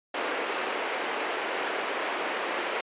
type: band-pass noise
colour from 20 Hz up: pink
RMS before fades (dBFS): -31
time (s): 0.14-2.81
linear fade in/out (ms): 5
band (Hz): 360 to 2900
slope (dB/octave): 24
effects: resampled to 8000 Hz